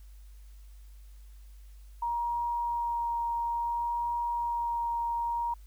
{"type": "tone with vibrato", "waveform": "sine", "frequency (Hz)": 943, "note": "A#5", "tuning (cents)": 20, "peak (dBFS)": -28, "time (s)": [2.02, 5.54], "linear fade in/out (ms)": 5, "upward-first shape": "sine", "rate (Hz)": 0.58, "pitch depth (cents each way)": 9, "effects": ["added 50 Hz sine -47 dBFS peak until 5.66 s", "white hiss -66 dBFS RMS until 5.66 s"]}